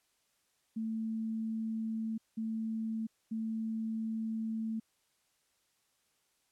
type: tone bursts at uneven times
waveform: sine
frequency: 222.3 Hz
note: A3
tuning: 18 cents sharp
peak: -33 dBFS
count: 3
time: 0.76-2.18 / 2.37-3.07 / 3.31-4.8 s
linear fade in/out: 10 ms
effects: white hiss -75 dBFS RMS until 6.51 s + low-pass 11000 Hz 12 dB/octave